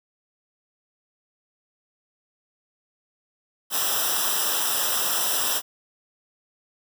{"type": "noise with comb filter", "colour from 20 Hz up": "white", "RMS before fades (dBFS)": -24, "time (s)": [3.7, 5.62], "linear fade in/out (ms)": 50, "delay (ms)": 0.45, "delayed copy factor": -0.95, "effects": []}